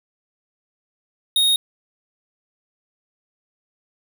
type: tone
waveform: square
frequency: 3729 Hz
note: A#7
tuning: in tune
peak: -15 dBFS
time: 1.36-1.56 s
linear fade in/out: 2 ms
effects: none